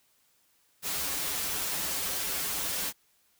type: noise with comb filter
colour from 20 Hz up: white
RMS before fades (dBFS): -32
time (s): 0.82-2.93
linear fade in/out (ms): 50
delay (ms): 8.6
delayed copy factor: -0.95
effects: white hiss -68 dBFS RMS until 3.39 s